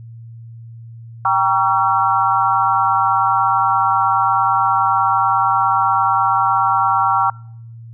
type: chord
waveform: sine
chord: G diminished seventh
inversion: none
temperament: just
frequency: 784 / 940.8 / 1128.9 / 1354.7 Hz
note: G5 / Bb5 / Db6 / Fb6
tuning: 0 / +16 / +31 / +47 cents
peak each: -18 dBFS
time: 1.25-7.3 s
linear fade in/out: 2 ms
effects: noise-tail reverb RT60 0.7 s tail -26 dB re dry + added 115 Hz sine -33 dBFS peak until 7.93 s